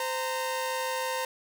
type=tone pair together; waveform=sawtooth; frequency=518 / 923 Hz; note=C5 / A#5; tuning=-17 / -17 cents; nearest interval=minor seventh; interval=1000 cents; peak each=-28 dBFS; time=0-1.25 s; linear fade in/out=2 ms; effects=none